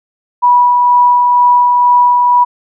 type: tone with tremolo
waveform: sine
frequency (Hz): 977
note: B5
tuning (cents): -19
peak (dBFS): -4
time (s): 0.42-2.45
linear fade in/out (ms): 20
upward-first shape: sine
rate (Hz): 2.1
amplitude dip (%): 25
effects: none